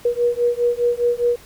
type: beating tone pair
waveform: sine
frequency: 477.9 / 482.8 Hz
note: A#4 / B4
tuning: +43 / -39 cents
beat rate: 4.9 Hz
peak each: -19 dBFS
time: 0.05-1.36 s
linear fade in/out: 5 ms
effects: pink hiss -45 dBFS RMS until 1.45 s